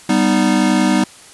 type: chord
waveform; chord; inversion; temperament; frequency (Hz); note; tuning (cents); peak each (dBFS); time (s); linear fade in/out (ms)
square; G augmented; none; equal with one note detuned; 196 / 246.9 / 309; G3 / B3 / D#4; 0 / 0 / -12; -17; 0.09-1.04; 5
effects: white hiss -41 dBFS RMS until 1.33 s + resampled to 24000 Hz